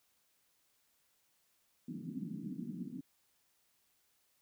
white band-pass noise, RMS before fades -43 dBFS, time 1.88-3.01 s, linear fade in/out 5 ms, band 160 to 280 Hz, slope 48 dB/octave, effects white hiss -75 dBFS RMS until 4.41 s

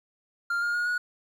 triangle tone with pitch steps, 1396.9 / 1416.4 / 1436.2 / 1456.2 Hz, F6 / F6 / F6 / F#6, 0 / +24 / +48 / -28 cents, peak -23 dBFS, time 0.5-0.98 s, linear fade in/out 5 ms, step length 120 ms, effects 10-bit

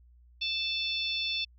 harmonic tone with a mistuned harmonic, 880 Hz, A5, in tune, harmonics 3 / 4 / 5 / 6, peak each -34 / -32 / -37 / -40 dBFS, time 0.41-1.45 s, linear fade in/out 10 ms, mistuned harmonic 6, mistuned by +21 cents, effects added 60 Hz sine -55 dBFS peak until 1.58 s

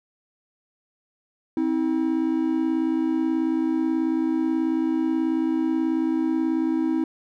triangle tone pair together, 262.6 / 321 Hz, C4 / E4, +6 / -46 cents, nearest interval minor third, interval 348 cents, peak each -23 / -20 dBFS, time 1.57-7.04 s, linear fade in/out 2 ms, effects none

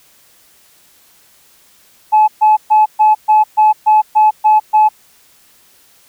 sine tone bursts, 858 Hz, A5, 44 cents flat, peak -4 dBFS, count 10, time 2.12-4.89 s, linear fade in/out 20 ms, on 160 ms, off 130 ms, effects tanh soft clip ceiling -2 dBFS + white hiss -49 dBFS RMS until 6.08 s

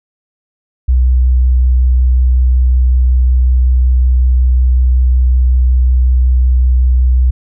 sine tone with vibrato, 62.8 Hz, B1, 30 cents sharp, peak -6 dBFS, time 0.88-7.31 s, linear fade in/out 10 ms, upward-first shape sine, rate 5.4 Hz, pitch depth 9 cents each way, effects none

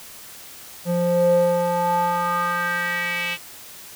square tone with band-pass filter sweep, 174.61 Hz, F3, in tune, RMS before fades -21 dBFS, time 0.85-3.38 s, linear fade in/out 50 ms, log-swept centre 360 to 2700 Hz, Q 3.9, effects white hiss -41 dBFS RMS until 3.95 s

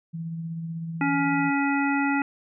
sine tone with tremolo, 164.81 Hz, E3, in tune, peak -28 dBFS, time 0.13-1.51 s, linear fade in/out 20 ms, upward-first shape triangle, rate 16 Hz, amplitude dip 35%
harmonic tone, 280.2 Hz, C#4, 19 cents sharp, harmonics 1 / 3 / 5 / 7 / 9, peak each -23 / -28 / -30 / -31 / -33 dBFS, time 1.01-2.22 s, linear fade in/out 2 ms
effects none

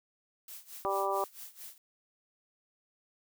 blue noise with tremolo, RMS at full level -45 dBFS, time 0.48-1.78 s, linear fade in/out 2 ms, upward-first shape sine, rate 4.5 Hz, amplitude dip 85%
harmonic tone, 196 Hz, G3, in tune, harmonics 2 / 3 / 4 / 5 / 6, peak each -35 / -35 / -35 / -35 / -35 dBFS, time 0.85-1.24 s, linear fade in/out 0 ms
effects none

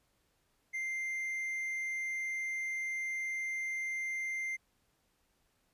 triangle tone with hard clipping, 2093 Hz, C7, in tune, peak -35 dBFS, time 0.73-4.57 s, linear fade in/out 20 ms, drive 6 dB, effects pink hiss -75 dBFS RMS until 5.73 s + resampled to 32000 Hz

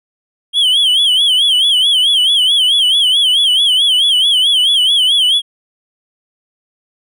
triangle tone with vibrato, 3177 Hz, G7, 23 cents sharp, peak -7 dBFS, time 0.53-5.42 s, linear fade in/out 50 ms, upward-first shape sine, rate 4.6 Hz, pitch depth 130 cents each way, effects none

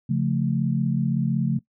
sine chord, Db augmented, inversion none, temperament equal, 138.59 / 174.61 / 220 Hz, Db3 / F3 / A3, 0 / 0 / 0 cents, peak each -23 / -25 / -25 dBFS, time 0.09-1.59 s, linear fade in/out 10 ms, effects noise-tail reverb RT60 0.1 s tail -19 dB re dry

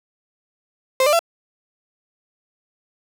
35% pulse tone with pitch steps, 523.3 / 594.2 / 674.7 Hz, C5 / D5 / E5, 0 / +20 / +40 cents, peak -12 dBFS, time 1-1.192 s, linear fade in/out 2 ms, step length 64 ms, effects none

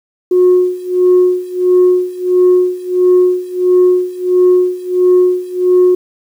sine tone with tremolo, 362.9 Hz, F#4, 34 cents flat, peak -3 dBFS, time 0.31-5.95 s, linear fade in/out 5 ms, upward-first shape sine, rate 1.5 Hz, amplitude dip 90%, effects tanh soft clip ceiling -2 dBFS + 7-bit

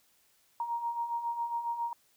sine beating tone pair, 932.3 / 939.6 Hz, A#5 / A#5, 0 / +13 cents, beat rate 7.3 Hz, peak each -39 / -32 dBFS, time 0.6-1.93 s, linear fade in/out 2 ms, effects white hiss -68 dBFS RMS until 2.16 s

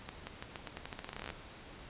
accelerating click train, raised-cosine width 0.3 ms, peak -25 dBFS, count 20, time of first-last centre 0.09-1.302 s, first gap 180 ms, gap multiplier 0.86, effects pink hiss -51 dBFS RMS until 1.89 s + resampled to 8000 Hz

